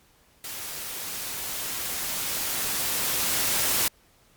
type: noise with level ramp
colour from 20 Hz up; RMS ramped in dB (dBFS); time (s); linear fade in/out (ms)
white; -36 to -23; 0.44-3.88; 2
effects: pink hiss -60 dBFS RMS until 4.36 s + MP3 96 kbps